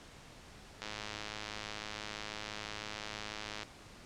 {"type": "click train", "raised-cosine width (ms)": 0.2, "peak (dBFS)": -23, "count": 299, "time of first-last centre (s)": [0.82, 3.631], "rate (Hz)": 106, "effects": ["pink hiss -54 dBFS RMS until 4.05 s", "low-pass 7000 Hz 12 dB/octave"]}